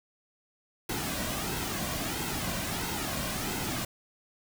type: noise with flanger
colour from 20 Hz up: pink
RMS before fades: -33 dBFS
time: 0.89-3.85 s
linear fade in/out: 5 ms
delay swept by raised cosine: 1.7 to 2.35 ms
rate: 1.5 Hz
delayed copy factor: -0.55
effects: none